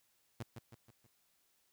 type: tone with echo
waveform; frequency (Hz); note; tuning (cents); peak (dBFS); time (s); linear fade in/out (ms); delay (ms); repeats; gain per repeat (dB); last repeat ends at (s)
sawtooth; 116; A#2; -8; -36; 0.4-0.43; 5; 160; 4; -6; 1.07
effects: white hiss -75 dBFS RMS until 1.72 s